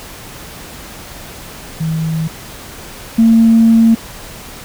sine tone pair in turn, 160.4 / 226.8 Hz, E3 / A#3, -47 / -47 cents, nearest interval tritone, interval 600 cents, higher second, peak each -14 / -4 dBFS, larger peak second, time 1.8-2.28 / 3.18-3.95 s, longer second, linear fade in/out 10 ms, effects tanh soft clip ceiling 0 dBFS + pink hiss -32 dBFS RMS until 4.64 s

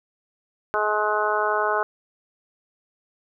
harmonic tone, 211.6 Hz, G#3, 33 cents sharp, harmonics 2 / 3 / 4 / 5 / 6 / 7, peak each -27 / -27 / -27 / -27 / -27 / -27 dBFS, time 0.74-1.83 s, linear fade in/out 0 ms, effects none

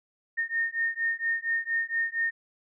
sine beating tone pair, 1831 / 1835.3 Hz, A#6 / A#6, -32 / -27 cents, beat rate 4.3 Hz, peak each -29 dBFS, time 0.37-2.31 s, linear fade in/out 20 ms, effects none

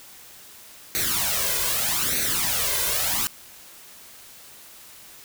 white noise with flanger, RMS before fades -24 dBFS, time 0.95-3.27 s, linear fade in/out 0 ms, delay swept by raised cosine 0.48 to 1.98 ms, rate 0.81 Hz, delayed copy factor +0.75, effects white hiss -46 dBFS RMS until 5.24 s

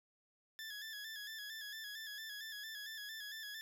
20% pulse tone with vibrato, 1720 Hz, A6, 40 cents flat, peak -40 dBFS, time 0.59-3.61 s, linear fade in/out 0 ms, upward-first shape square, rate 4.4 Hz, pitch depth 49 cents each way, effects none

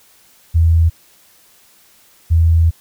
sine tone pair in turn, 82.41 / 82.41 Hz, E2 / E2, 0 / 0 cents, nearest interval unison, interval 0 cents, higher neither, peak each -8 dBFS, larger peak neither, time 0.54-0.9 / 2.3-2.71 s, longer second, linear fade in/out 20 ms, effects white hiss -50 dBFS RMS until 2.8 s

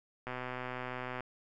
click train, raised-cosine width 0.5 ms, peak -24 dBFS, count 119, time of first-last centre 0.27-1.207 s, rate 126 Hz, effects none

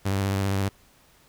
sawtooth tone with vibrato, 97.9 Hz, G2, 2 cents flat, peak -19 dBFS, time 0.05-0.69 s, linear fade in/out 10 ms, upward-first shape square, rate 15 Hz, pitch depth 27 cents each way, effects pink hiss -58 dBFS RMS until 1.28 s

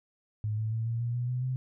sine tone with pitch steps, 106.8 / 109.68 / 112.63 / 115.66 / 118.78 / 121.97 / 125.26 / 128.63 Hz, G#2 / A2 / A2 / A#2 / A#2 / B2 / B2 / C3, +49 / -5 / +41 / -13 / +33 / -21 / +25 / -29 cents, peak -28 dBFS, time 0.44-1.56 s, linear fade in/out 0 ms, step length 140 ms, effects none

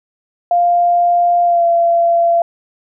sine tone with pitch glide, 698.5 to 681.8 Hz, F5 to F5, 0 to -42 cents, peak -9 dBFS, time 0.51-2.42 s, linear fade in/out 2 ms, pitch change -42 cents, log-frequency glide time 1.44-1.65 s, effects none

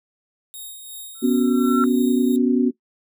5% pulse tone with tremolo, 3729 Hz, A#7, in tune, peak -25 dBFS, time 0.54-2.36 s, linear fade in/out 0 ms, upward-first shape sine, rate 2.8 Hz, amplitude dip 40%
sine tone with exponential growth, 1351 Hz, E6, 42 cents sharp, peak -17 dBFS, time 1.15-1.84 s, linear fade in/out 1 ms, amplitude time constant 150 ms
sine chord, B suspended second, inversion none, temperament equal, 246.9 / 277.2 / 370 Hz, B3 / C#4 / F#4, 0 / 0 / 0 cents, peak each -17 / -20 / -22 dBFS, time 1.22-2.71 s, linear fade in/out 20 ms
effects noise-tail reverb RT60 0.1 s tail -17 dB re dry

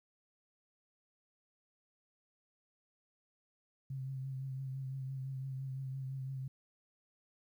sine tone with vibrato, 133.2 Hz, C3, 31 cents sharp, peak -38 dBFS, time 3.9-6.48 s, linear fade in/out 5 ms, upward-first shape triangle, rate 5.9 Hz, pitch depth 37 cents each way, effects 12-bit

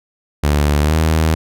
sawtooth tone with pitch glide, 73.42 to 79.6 Hz, D2 to D#2, 0 to +40 cents, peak -8 dBFS, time 0.43-1.35 s, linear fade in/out 10 ms, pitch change +140 cents, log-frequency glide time 0.82-0.95 s, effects none

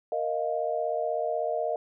sine chord, Bb suspended fourth, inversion none, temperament equal, 466.2 / 622.3 / 698.5 Hz, Bb4 / Eb5 / F5, 0 / 0 / 0 cents, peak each -32 / -29 / -31 dBFS, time 0.12-1.76 s, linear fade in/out 2 ms, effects none

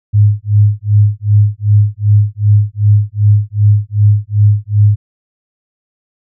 sine tone with tremolo, 104 Hz, G#2, 3 cents sharp, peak -3 dBFS, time 0.13-4.96 s, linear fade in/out 20 ms, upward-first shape sine, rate 2.6 Hz, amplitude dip 100%, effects none

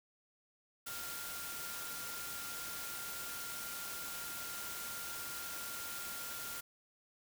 sine tone in noise, 1396.9 Hz, F6, in tune, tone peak -48 dBFS, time 0.86-6.61 s, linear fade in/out 10 ms, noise white, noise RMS -44 dBFS, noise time 0.86-6.61 s, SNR -7 dB, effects none

